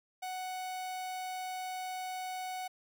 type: tone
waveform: 45% pulse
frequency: 742 Hz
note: F#5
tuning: 5 cents sharp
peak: -37 dBFS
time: 0.22-2.68 s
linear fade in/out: 10 ms
effects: none